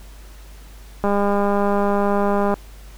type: click train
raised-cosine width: 1 ms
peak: -7 dBFS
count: 304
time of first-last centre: 1.04-2.54 s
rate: 202 Hz
effects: added 50 Hz sine -38 dBFS peak until 2.97 s + pink hiss -48 dBFS RMS until 2.97 s